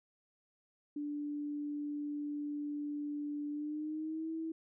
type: tone with pitch glide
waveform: sine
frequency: 293 to 323.2 Hz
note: D4 to E4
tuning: -4 to -34 cents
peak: -36 dBFS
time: 0.96-4.52 s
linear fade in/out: 5 ms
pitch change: +170 cents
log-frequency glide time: 3.5-4.3 s
effects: none